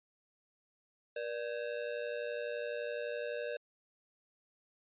square ring-modulated tone, 534 Hz, C5, 35 cents sharp, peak -34 dBFS, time 1.16-3.57 s, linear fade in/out 5 ms, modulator 55.9 Hz, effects resampled to 8000 Hz

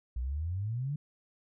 sine exponential sweep, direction up, 57.9 to 151.8 Hz, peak -31 dBFS, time 0.16-0.96 s, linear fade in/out 5 ms, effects none

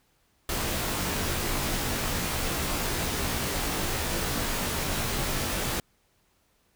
pink noise with comb filter, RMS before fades -29 dBFS, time 0.49-5.8 s, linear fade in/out 2 ms, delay 19 ms, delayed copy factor -0.95, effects pink hiss -68 dBFS RMS until 6.75 s

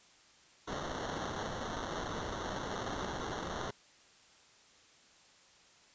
blue noise with sample-and-hold, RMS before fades -39 dBFS, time 0.67-3.71 s, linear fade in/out 10 ms, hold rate 2450 Hz, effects white hiss -62 dBFS RMS until 5.94 s + resampled to 16000 Hz

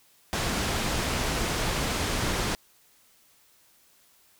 pink low-pass noise, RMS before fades -28 dBFS, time 0.33-2.55 s, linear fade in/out 0 ms, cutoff 8200 Hz, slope 12 dB/octave, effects white hiss -61 dBFS RMS until 4.39 s

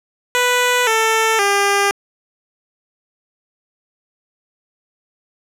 10% pulse tone with pitch steps, 493.9 / 445.1 / 401.2 Hz, B4 / A4 / G4, 0 / +20 / +40 cents, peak -5 dBFS, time 0.35-1.91 s, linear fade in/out 0 ms, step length 520 ms, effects low-pass 12000 Hz 12 dB/octave

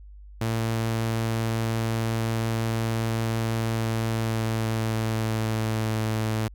sawtooth tone with pitch glide, 113.2 to 109.91 Hz, A2 to A2, +50 to -1 cents, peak -20 dBFS, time 0.41-6.48 s, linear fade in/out 5 ms, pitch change -51 cents, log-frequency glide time 3.64-6.06 s, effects added 50 Hz sine -42 dBFS peak until 6.54 s

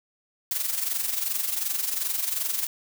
blue noise with amplitude modulation, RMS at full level -25 dBFS, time 0.51-2.67 s, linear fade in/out 2 ms, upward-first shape sine, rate 22.7 Hz, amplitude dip 65%, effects none

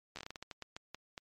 slowing click train, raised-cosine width 0.2 ms, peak -26 dBFS, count 14, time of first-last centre 0.16-1.178 s, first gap 12 ms, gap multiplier 1.28, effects MP3 64 kbps

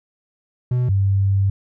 triangle / sine tone pair in turn, 124.3 / 98 Hz, B2 / G2, +12 / 0 cents, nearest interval major third, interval 412 cents, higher first, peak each -14 dBFS, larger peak neither, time 0.71-0.89 / 0.89-1.5 s, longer second, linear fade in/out 5 ms, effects none

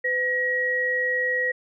sine tone pair together, 504 / 1902.9 Hz, B4 / A#6, +35 / +35 cents, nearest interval octave + major seventh, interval 2300 cents, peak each -28 / -22 dBFS, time 0.04-1.52 s, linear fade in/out 10 ms, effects none

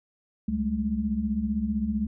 sine tone cluster, 69.9 / 200.2 / 215.7 Hz, C#2 / G3 / A3, +15 / +37 / -34 cents, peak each -33 / -31 / -26 dBFS, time 0.48-2.07 s, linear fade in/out 5 ms, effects none

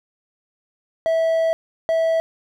triangle tone bursts at uneven times, 653 Hz, E5, 17 cents flat, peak -14 dBFS, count 2, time 1.06-1.53 / 1.89-2.2 s, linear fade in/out 0 ms, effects none

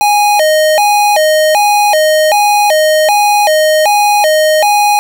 square tone with vibrato, 716 Hz, F5, 43 cents sharp, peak -7 dBFS, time 0.01-4.99 s, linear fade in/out 0 ms, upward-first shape square, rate 1.3 Hz, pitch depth 250 cents each way, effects none

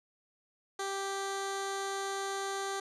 15% pulse tone with low-pass filter, 392 Hz, G4, in tune, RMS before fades -36 dBFS, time 0.79-2.8 s, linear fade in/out 5 ms, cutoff 7900 Hz, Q 1.7, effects none

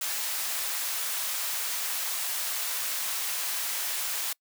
white high-pass noise, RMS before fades -31 dBFS, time 0.01-4.33 s, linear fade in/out 5 ms, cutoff 760 Hz, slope 12 dB/octave, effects noise-tail reverb RT60 0.1 s tail -25 dB re dry

